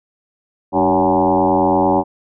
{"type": "tone with frequency modulation", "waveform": "sine", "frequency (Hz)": 563, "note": "C#5", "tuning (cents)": 27, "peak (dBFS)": -11, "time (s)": [0.72, 2.04], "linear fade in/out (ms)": 50, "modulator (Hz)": 88.9, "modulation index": 4.1, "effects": []}